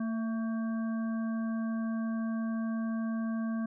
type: harmonic tone with a mistuned harmonic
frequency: 225.7 Hz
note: A3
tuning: 44 cents sharp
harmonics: 1 / 3 / 5 / 7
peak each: -30 / -45 / -47 / -48 dBFS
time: 0-3.66 s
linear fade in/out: 5 ms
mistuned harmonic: 3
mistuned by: -37 cents
effects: none